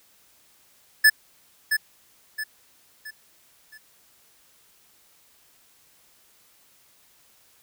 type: tone with echo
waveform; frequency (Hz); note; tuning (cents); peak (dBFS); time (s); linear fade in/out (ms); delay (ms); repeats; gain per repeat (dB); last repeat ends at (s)
square; 1735; A6; -25; -12; 1.04-1.1; 10; 670; 4; -8; 3.78
effects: white hiss -59 dBFS RMS until 7.62 s